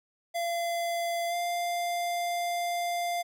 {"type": "tone with pitch glide", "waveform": "square", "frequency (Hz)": [684, 696.8], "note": ["F5", "F5"], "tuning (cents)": [-36, -4], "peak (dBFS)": -29, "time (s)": [0.34, 3.23], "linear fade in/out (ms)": 20, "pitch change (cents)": 32, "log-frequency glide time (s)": [1.29, 1.34], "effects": []}